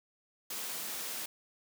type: high-pass noise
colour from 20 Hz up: white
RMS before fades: -39 dBFS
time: 0.5-1.26 s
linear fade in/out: 5 ms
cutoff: 170 Hz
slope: 24 dB/octave
effects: none